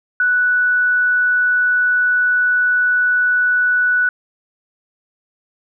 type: tone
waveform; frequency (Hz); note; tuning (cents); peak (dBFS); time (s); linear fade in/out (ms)
sine; 1480; F#6; 0; -12; 0.2-4.09; 2
effects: none